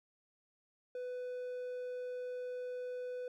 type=tone; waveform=triangle; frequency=498.3 Hz; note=B4; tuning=15 cents sharp; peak=-37 dBFS; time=0.95-3.28 s; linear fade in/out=2 ms; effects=none